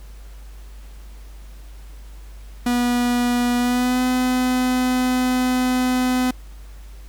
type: tone with pitch glide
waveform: 45% pulse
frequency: 243.4 to 252.9 Hz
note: B3 to B3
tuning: -25 to +41 cents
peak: -17 dBFS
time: 2.66-6.31 s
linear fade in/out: 5 ms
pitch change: +66 cents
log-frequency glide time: 3.58-4.02 s
effects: added 50 Hz sine -36 dBFS peak until 7.08 s + pink hiss -51 dBFS RMS until 7.08 s